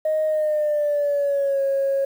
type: tone with pitch glide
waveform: sine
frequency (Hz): 622.3 to 548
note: D#5 to C#5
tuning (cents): 0 to -20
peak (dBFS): -17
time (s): 0.05-2.05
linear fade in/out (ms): 5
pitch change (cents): -220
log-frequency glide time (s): 0.27-1.61
effects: tanh soft clip ceiling -15 dBFS + 8-bit